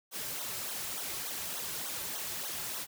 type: noise with flanger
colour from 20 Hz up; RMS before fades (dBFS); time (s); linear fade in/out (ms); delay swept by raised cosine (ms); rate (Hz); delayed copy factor
white; -38; 0.11-2.87; 50; 0.4 to 4.2; 3.4; -0.95
effects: none